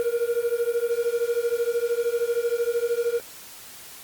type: beating tone pair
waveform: triangle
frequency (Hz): 466.2 / 479.2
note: A#4 / A#4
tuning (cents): 0 / +48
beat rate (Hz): 13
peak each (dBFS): -23 / -23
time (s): 0-3.2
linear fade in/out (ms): 0
effects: white hiss -43 dBFS RMS until 4.03 s + Opus 32 kbps